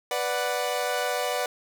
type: chord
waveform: sawtooth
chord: B minor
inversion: none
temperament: equal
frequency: 493.9 / 587.3 / 740 Hz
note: B4 / D5 / F#5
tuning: 0 / 0 / 0 cents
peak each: -26 dBFS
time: 0.11-1.46 s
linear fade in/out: 2 ms
effects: none